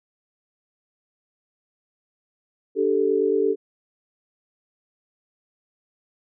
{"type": "chord", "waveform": "sine", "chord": "D suspended fourth", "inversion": "none", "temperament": "just", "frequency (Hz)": [293.7, 391.6, 440.5], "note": ["D4", "G4", "A4"], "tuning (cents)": [0, -2, 2], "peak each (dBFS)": [-27, -21, -21], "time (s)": [2.75, 3.56], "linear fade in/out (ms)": 50, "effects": []}